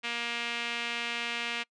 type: tone with band-pass filter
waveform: sawtooth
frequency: 236 Hz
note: A#3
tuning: 22 cents sharp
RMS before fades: -34 dBFS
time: 0.03-1.64 s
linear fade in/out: 20 ms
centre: 2600 Hz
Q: 2.2
effects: noise-tail reverb RT60 0.1 s tail -26 dB re dry + resampled to 22050 Hz